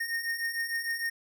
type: beating tone pair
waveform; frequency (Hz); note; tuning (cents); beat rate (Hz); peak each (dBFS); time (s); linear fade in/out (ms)
square; 1840 / 1846.6; A#6 / A#6; -23 / -17; 6.6; -37 / -32; 0-1.1; 10
effects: none